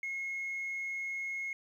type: tone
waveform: sine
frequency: 2165 Hz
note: C#7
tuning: 41 cents flat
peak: -33 dBFS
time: 0.03-1.53 s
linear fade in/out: 2 ms
effects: tanh soft clip ceiling -32 dBFS + 11-bit